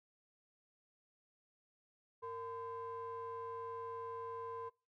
triangle ring-modulated tone, 279.3 Hz, C#4, 13 cents sharp, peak -37 dBFS, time 2.22-4.7 s, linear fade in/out 20 ms, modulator 740 Hz, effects noise-tail reverb RT60 0.3 s tail -23 dB re dry

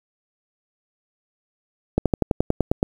slowing click train, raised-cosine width 2 ms, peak -4 dBFS, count 10, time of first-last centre 1.98-2.829 s, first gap 77 ms, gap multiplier 1.05, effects 7-bit

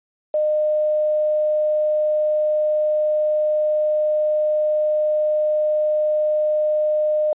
sine tone with quantisation, 609 Hz, D#5, 37 cents flat, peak -16 dBFS, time 0.34-7.33 s, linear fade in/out 2 ms, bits 7, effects resampled to 8000 Hz

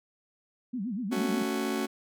sine tone with vibrato, 220 Hz, A3, in tune, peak -30 dBFS, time 0.73-1.43 s, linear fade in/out 10 ms, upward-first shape sine, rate 8.2 Hz, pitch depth 280 cents each way
40% pulse chord, F# minor, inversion first, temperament just, 222 / 277.5 / 370 Hz, A3 / C#4 / F#4, +16 / +2 / 0 cents, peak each -32 dBFS, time 1.11-1.87 s, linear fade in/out 20 ms
effects none

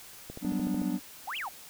click train, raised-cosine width 2 ms, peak -27 dBFS, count 8, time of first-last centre 0.3-0.819 s, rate 13.5 Hz
triangle chord, G major seventh, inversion third, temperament equal with one note detuned, 185 / 197.93 / 246.9 / 293.7 Hz, F#3 / G3 / B3 / D4, 0 / +17 / 0 / 0 cents, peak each -32 / -33 / -31 / -31 dBFS, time 0.41-1 s, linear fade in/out 50 ms
sine exponential two-way sweep, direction up then down, 663 to 3322 to 663 Hz, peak -33 dBFS, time 1.27-1.49 s, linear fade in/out 10 ms, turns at 1.37 s
effects white hiss -49 dBFS RMS until 1.69 s

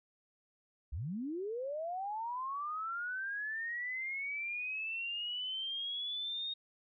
sine linear sweep, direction up, 56 to 3729 Hz, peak -36 dBFS, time 0.92-6.54 s, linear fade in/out 10 ms, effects none

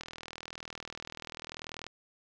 click train, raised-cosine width 0.2 ms, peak -23 dBFS, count 76, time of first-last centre 0.01-1.866 s, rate 40.4 Hz, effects low-pass 7000 Hz 12 dB/octave + 10-bit

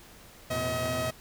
sawtooth tone cluster, 85.4 / 116.2 / 128.3 / 253.4 / 636 Hz, F2 / A#2 / C3 / B3 / D#5, -38 / -5 / -34 / +45 / +38 cents, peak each -35 / -33 / -35 / -35 / -26 dBFS, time 0.5-1.11 s, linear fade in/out 10 ms, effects pink hiss -52 dBFS RMS until 1.2 s

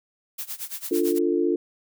blue noise with tremolo, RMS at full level -31 dBFS, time 0.38-1.19 s, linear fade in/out 10 ms, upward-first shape sine, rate 8.9 Hz, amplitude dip 90%
sine chord, D minor, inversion none, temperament equal with one note detuned, 293.7 / 349.2 / 444.6 Hz, D4 / F4 / A4, 0 / 0 / +18 cents, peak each -25 / -22 / -26 dBFS, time 0.91-1.56 s, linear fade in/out 5 ms
effects none

